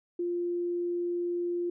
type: tone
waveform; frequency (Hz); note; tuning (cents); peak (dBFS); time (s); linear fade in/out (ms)
sine; 349.1; F4; -1; -28; 0.19-1.7; 5
effects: none